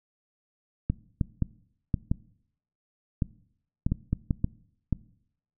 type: clicks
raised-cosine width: 5 ms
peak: -12 dBFS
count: 12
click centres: 0.9 / 1.212 / 1.423 / 1.942 / 2.115 / 3.222 / 3.865 / 3.92 / 4.13 / 4.308 / 4.444 / 4.927 s
effects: noise-tail reverb RT60 0.7 s tail -21 dB re dry